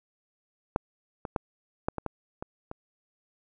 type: clicks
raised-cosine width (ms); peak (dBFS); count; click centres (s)
1; -10 / -20 / -13 / -12 / -18 / -17 / -21 / -23; 8; 0.761 / 1.252 / 1.362 / 1.885 / 1.983 / 2.063 / 2.425 / 2.714
effects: none